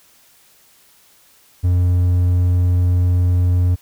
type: tone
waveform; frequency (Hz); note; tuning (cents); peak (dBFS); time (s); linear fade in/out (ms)
triangle; 89.2; F2; +37; -10; 1.63-3.76; 20
effects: white hiss -52 dBFS RMS until 3.81 s